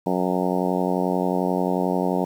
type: harmonic tone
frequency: 91.3 Hz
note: F#2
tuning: 23 cents flat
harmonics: 2 / 3 / 4 / 5 / 6 / 7 / 8 / 9 / 10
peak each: -25 / -27 / -28 / -29 / -30 / -30 / -31 / -32 / -32 dBFS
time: 0.06-2.25 s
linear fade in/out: 5 ms
effects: 8-bit